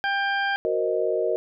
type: harmonic tone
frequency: 794 Hz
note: G5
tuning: 22 cents sharp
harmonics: 1 / 2 / 3 / 4 / 6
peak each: -26 / -24 / -37 / -34 / -42 dBFS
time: 0.04-0.56 s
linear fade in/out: 0 ms
type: chord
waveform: sine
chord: C half-diminished seventh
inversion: second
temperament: equal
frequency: 370 / 466.2 / 523.3 / 622.3 Hz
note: Gb4 / Bb4 / C5 / Eb5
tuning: 0 / 0 / 0 / 0 cents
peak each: -27 / -25 / -31 / -26 dBFS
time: 0.65-1.36 s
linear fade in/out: 0 ms
effects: none

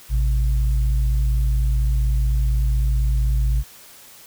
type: tone pair together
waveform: sine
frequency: 55 / 130.81 Hz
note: A1 / C3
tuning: 0 / 0 cents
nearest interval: octave + minor third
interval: 1500 cents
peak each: -16 / -26 dBFS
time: 0.09-3.64 s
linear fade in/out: 50 ms
effects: white hiss -45 dBFS RMS until 4.26 s

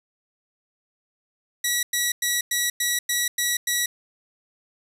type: tone bursts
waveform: 10% pulse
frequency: 1935 Hz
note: B6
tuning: 36 cents flat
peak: -12 dBFS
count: 8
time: 1.64-3.86 s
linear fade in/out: 5 ms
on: 190 ms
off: 100 ms
effects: none

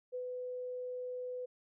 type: tone with ADSR envelope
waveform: sine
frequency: 500 Hz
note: B4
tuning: 21 cents sharp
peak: -36 dBFS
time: 0.12-1.46 s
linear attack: 28 ms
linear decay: 90 ms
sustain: -2 dB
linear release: 12 ms
effects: none

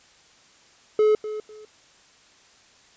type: tone with echo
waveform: triangle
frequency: 427.9 Hz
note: A4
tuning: 48 cents flat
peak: -13 dBFS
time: 0.99-1.15 s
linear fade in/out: 2 ms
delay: 250 ms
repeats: 2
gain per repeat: -13 dB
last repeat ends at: 1.65 s
effects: white hiss -55 dBFS RMS until 2.96 s + resampled to 16000 Hz

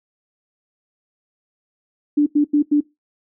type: tone bursts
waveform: sine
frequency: 293.7 Hz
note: D4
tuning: in tune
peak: -11 dBFS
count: 4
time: 2.17-2.807 s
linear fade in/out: 10 ms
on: 94 ms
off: 87 ms
effects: noise-tail reverb RT60 0.2 s tail -21 dB re dry

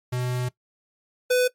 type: tone pair in turn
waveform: square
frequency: 124.9 / 499.6 Hz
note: B2 / B4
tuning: +20 / +20 cents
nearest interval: 2 octaves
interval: 2400 cents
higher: second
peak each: -25 / -18 dBFS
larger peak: second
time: 0.12-0.49 / 1.3-1.48 s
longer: first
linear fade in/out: 10 ms
effects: noise-tail reverb RT60 0.1 s tail -19 dB re dry + MP3 64 kbps

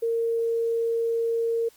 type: tone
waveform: sine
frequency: 460.4 Hz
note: A#4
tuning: 22 cents flat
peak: -22 dBFS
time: 0.02-1.69 s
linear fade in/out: 10 ms
effects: white hiss -57 dBFS RMS until 1.76 s + Opus 32 kbps

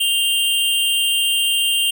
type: tone pair together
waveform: square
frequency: 2800 / 3157 Hz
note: F7 / G7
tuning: +4 / +12 cents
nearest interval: major second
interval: 208 cents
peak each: -19 dBFS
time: 0-1.91 s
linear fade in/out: 10 ms
effects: none

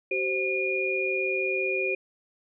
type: tone cluster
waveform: sine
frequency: 381.4 / 524 / 2433 Hz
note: G4 / C5 / D#7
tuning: -47 / +2 / -39 cents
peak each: -29 / -32 / -27 dBFS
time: 0.11-1.95 s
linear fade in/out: 5 ms
effects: none

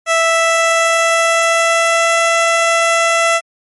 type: tone with pitch glide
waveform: 15% pulse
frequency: 659.3 to 668.1 Hz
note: E5 to E5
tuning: 0 to +23 cents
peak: -4 dBFS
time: 0.06-3.41 s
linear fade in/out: 50 ms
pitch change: +23 cents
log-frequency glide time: 0.18-2.16 s
effects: MP3 48 kbps

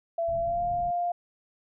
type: tone with pitch glide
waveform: sine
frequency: 671 to 700.3 Hz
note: E5 to F5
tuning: +31 to +5 cents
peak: -25 dBFS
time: 0.18-1.12 s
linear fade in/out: 5 ms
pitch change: +74 cents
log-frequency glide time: 0.38-0.64 s
type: low-pass noise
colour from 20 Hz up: pink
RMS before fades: -41 dBFS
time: 0.28-0.91 s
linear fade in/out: 10 ms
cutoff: 190 Hz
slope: 24 dB/octave
effects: none

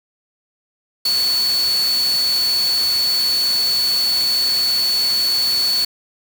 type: tone in noise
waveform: sine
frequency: 4435 Hz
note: C#8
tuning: in tune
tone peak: -15 dBFS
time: 1.05-5.85 s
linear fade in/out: 5 ms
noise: white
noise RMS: -27 dBFS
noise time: 1.05-5.85 s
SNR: +9 dB
effects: none

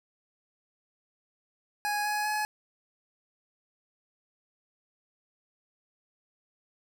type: tone with pitch steps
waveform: 25% pulse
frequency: 830.6 / 838.8 / 847.1 Hz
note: G#5 / G#5 / G#5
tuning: 0 / +17 / +34 cents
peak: -24 dBFS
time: 1.85-2.45 s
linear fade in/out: 0 ms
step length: 200 ms
effects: none

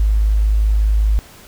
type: tone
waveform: sine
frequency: 52.6 Hz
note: G#1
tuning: 23 cents sharp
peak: -11 dBFS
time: 0-1.19 s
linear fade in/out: 0 ms
effects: pink hiss -42 dBFS RMS until 1.47 s

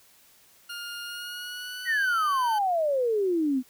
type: tone with pitch glide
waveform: 20% pulse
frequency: 1414 to 1533.1 Hz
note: F6 to G6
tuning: +21 to -39 cents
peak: -30 dBFS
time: 0.69-2.59 s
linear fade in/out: 10 ms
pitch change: +140 cents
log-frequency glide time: 1.04-2.22 s
type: exponential sweep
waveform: sine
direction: down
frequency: 1944 to 246.9 Hz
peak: -22 dBFS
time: 1.85-3.63 s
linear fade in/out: 50 ms
effects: white hiss -58 dBFS RMS until 3.69 s

